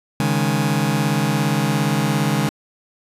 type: chord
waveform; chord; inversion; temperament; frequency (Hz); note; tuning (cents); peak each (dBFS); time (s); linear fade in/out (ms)
sawtooth; C# suspended second; none; just; 138.59 / 155.92 / 207.9; C#3 / D#3 / G#3; 0 / +4 / +2; -17; 0.2-2.49; 0
effects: resampled to 32000 Hz